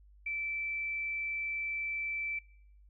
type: tone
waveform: sine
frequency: 2326 Hz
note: D7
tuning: 17 cents flat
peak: -33 dBFS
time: 0.26-2.39 s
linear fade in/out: 5 ms
effects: noise-tail reverb RT60 0.7 s tail -23 dB re dry + added 50 Hz sine -56 dBFS peak until 2.89 s